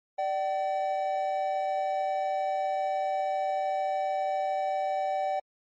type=tone pair together; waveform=triangle; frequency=592 / 764.4 Hz; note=D5 / G5; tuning=+14 / -44 cents; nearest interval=major third; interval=442 cents; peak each=-29 / -26 dBFS; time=0.18-5.4 s; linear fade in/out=10 ms; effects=MP3 32 kbps